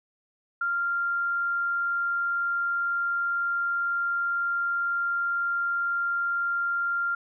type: tone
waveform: sine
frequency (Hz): 1391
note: F6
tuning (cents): -7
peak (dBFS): -24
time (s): 0.61-7.15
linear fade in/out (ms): 5
effects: none